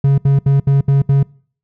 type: tone bursts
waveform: triangle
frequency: 138.59 Hz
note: C#3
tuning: in tune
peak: -6 dBFS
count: 6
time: 0.04-1.23 s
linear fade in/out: 5 ms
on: 140 ms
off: 70 ms
effects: noise-tail reverb RT60 0.5 s tail -24 dB re dry